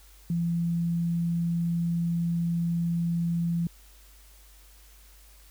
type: tone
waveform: sine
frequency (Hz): 169.6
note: E3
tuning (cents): +50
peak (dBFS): -24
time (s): 0.3-3.67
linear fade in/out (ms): 2
effects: added 50 Hz sine -52 dBFS peak until 5.5 s + white hiss -57 dBFS RMS until 5.5 s